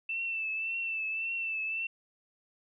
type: tone with vibrato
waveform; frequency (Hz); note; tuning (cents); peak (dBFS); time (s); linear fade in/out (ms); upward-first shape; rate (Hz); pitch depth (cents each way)
sine; 2663; E7; +17; -31; 0.09-1.87; 5; triangle; 1.8; 46
effects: none